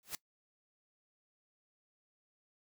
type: noise with exponential growth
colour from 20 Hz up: white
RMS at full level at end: -36 dBFS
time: 0.03-0.15 s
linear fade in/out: 1 ms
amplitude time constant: 26 ms
effects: noise-tail reverb RT60 0.1 s tail -21 dB re dry